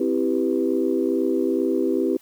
sine chord, C major seventh, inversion none, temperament equal, 261.6 / 329.6 / 392 / 493.9 Hz, C4 / E4 / G4 / B4, 0 / 0 / 0 / 0 cents, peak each -24 / -23 / -23 / -28 dBFS, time 0-2.17 s, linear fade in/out 5 ms, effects tanh soft clip ceiling -8 dBFS + white hiss -55 dBFS RMS until 2.21 s

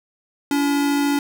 square tone pair together, 284.7 / 338.6 Hz, C#4 / E4, +46 / +46 cents, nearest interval minor third, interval 300 cents, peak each -18 / -29 dBFS, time 0.51-1.19 s, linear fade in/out 2 ms, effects none

